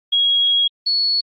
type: tone pair in turn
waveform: sine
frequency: 3303 / 4395 Hz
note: G#7 / C#8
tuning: -10 / -16 cents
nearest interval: perfect fourth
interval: 494 cents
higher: second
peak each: -13 / -15 dBFS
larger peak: first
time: 0.12-0.68 / 0.86-1.21 s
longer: first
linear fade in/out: 10 ms
effects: Opus 32 kbps